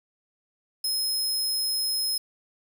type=tone; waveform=sawtooth; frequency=5140 Hz; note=E8; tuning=45 cents flat; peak=-22 dBFS; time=0.84-2.18 s; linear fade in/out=5 ms; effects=8-bit